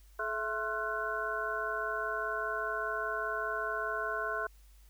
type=tone cluster; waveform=sine; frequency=429.9 / 664 / 1062 / 1368 / 1493 Hz; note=A4 / E5 / C6 / F6 / F#6; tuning=-40 / +12 / +25 / -36 / +15 cents; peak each=-40 / -39 / -38 / -40 / -36 dBFS; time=0.19-4.47 s; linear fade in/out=5 ms; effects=added 50 Hz sine -55 dBFS peak until 4.89 s + white hiss -67 dBFS RMS until 4.89 s